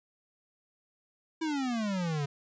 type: exponential sweep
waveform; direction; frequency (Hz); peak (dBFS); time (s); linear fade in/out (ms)
square; down; 329.6 to 138.59; -30; 1.41-2.26; 10
effects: resampled to 16000 Hz